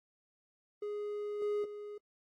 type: tone with level steps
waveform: triangle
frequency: 415.3 Hz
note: G#4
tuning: in tune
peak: -34 / -29 / -40 dBFS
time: 0.82-1.98 s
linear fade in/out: 5 ms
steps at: 1.42 / 1.64 s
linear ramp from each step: 2 ms
effects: AAC 48 kbps